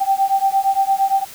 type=beating tone pair; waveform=sine; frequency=777 / 785.7 Hz; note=G5 / G5; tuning=-16 / +4 cents; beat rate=8.7 Hz; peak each=-17 dBFS; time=0-1.25 s; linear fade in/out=20 ms; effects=white hiss -38 dBFS RMS until 1.34 s